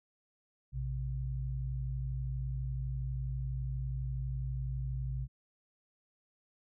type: tone pair together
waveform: sine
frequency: 58.66 / 130.81 Hz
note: A#1 / C3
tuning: +12 / 0 cents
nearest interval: octave + major second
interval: 1388 cents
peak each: -36 / -36 dBFS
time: 0.72-5.28 s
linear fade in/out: 50 ms
effects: none